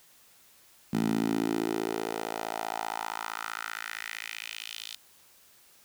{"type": "tone with high-pass filter sweep", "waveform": "10% pulse", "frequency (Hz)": 55.3, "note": "A1", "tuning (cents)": 9, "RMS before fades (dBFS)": -33, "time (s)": [0.93, 4.96], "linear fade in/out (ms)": 5, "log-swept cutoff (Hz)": [200, 3600], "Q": 2.7, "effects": ["white hiss -59 dBFS RMS until 5.84 s"]}